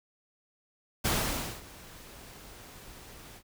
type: noise with ADSR envelope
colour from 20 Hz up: pink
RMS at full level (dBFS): -27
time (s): 1.04-3.43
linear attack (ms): 15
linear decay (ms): 550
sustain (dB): -22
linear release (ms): 68
effects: none